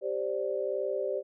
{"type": "chord", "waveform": "sine", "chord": "G suspended fourth", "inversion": "none", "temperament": "equal with one note detuned", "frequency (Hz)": [392, 525.4, 587.3], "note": ["G4", "C5", "D5"], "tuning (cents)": [0, 7, 0], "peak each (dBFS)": -33, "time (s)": [0.01, 1.23], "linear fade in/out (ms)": 50, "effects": []}